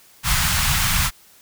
pink band-stop noise, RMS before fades -19 dBFS, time 0.23-1.11 s, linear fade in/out 50 ms, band 160 to 970 Hz, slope 24 dB/octave, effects white hiss -51 dBFS RMS until 1.41 s

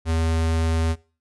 square tone, 81.4 Hz, E2, 21 cents flat, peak -20 dBFS, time 0.05-0.96 s, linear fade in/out 50 ms, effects noise-tail reverb RT60 0.4 s tail -22 dB re dry + resampled to 24000 Hz

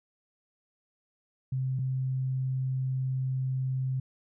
sine tone pair in turn, 130.81 / 130.81 Hz, C3 / C3, 0 / 0 cents, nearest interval unison, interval 0 cents, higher neither, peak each -27 dBFS, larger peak neither, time 1.52-1.79 / 1.79-4 s, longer second, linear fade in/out 5 ms, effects none

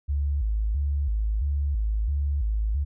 sine tone with vibrato, 61.74 Hz, B1, in tune, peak -22 dBFS, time 0.08-2.85 s, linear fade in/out 20 ms, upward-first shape square, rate 1.5 Hz, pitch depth 250 cents each way, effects none

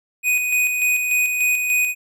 square tone with tremolo, 2489 Hz, D#7, in tune, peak -16 dBFS, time 0.23-1.95 s, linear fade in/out 50 ms, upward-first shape square, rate 3.4 Hz, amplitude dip 40%, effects none

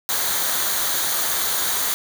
white noise with comb filter, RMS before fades -22 dBFS, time 0.09-1.94 s, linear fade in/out 0 ms, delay 0.38 ms, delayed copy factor -0.55, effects none

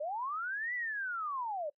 sine linear two-way sweep, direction up then down, 562 to 2000 to 562 Hz, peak -34 dBFS, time 0-1.7 s, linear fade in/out 10 ms, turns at 0.74 s, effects noise-tail reverb RT60 0.1 s tail -22 dB re dry

